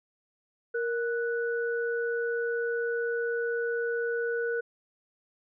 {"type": "tone pair together", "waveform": "sine", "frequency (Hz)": [467.9, 1480], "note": ["A#4", "F#6"], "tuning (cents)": [6, 0], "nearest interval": "octave + minor sixth", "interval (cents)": 1994, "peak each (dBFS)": [-28, -33], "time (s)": [0.74, 4.61], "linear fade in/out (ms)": 10, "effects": []}